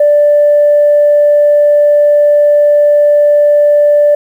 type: tone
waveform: sine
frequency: 587.3 Hz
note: D5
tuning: in tune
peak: -3 dBFS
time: 0-4.15 s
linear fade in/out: 5 ms
effects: tanh soft clip ceiling 0 dBFS + 7-bit